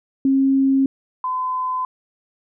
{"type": "tone pair in turn", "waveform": "sine", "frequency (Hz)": [269.8, 1018.6], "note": ["C#4", "C6"], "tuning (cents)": [-47, -47], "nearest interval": "octave + major seventh", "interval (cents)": 2300, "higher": "second", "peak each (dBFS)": [-13, -20], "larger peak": "first", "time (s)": [[0.25, 0.86], [1.24, 1.85]], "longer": "neither", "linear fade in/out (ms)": 2, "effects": []}